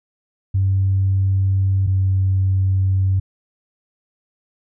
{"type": "tone pair in turn", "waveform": "sine", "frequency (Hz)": [96.3, 95.25], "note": ["G2", "G2"], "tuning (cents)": [-30, -49], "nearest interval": "unison", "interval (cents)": 19, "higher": "first", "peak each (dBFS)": -13, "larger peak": "neither", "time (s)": [[0.54, 1.87], [1.87, 3.2]], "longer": "neither", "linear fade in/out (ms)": 10, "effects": ["tanh soft clip ceiling -9 dBFS"]}